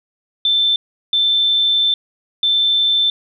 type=tone bursts at uneven times; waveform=sine; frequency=3544 Hz; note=A7; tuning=12 cents sharp; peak=-12 dBFS; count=3; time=0.45-0.76 / 1.13-1.94 / 2.43-3.1 s; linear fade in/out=2 ms; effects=none